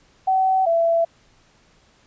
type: tone pair in turn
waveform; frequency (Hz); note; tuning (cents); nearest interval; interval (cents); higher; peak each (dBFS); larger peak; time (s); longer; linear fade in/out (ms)
sine; 759 / 668.7; F#5 / E5; +44 / +25; major second; 219; first; -15 / -15; neither; 0.27-0.66 / 0.66-1.05; neither; 10
effects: pink hiss -57 dBFS RMS until 2.06 s + resampled to 16000 Hz